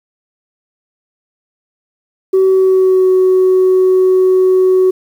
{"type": "tone with pitch glide", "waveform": "sine", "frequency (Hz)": [380, 372.6], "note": ["F#4", "F#4"], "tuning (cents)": [46, 12], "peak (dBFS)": -5, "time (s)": [2.33, 4.91], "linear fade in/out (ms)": 10, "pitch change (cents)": -34, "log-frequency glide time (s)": [2.46, 3.08], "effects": ["tanh soft clip ceiling -4 dBFS", "7-bit"]}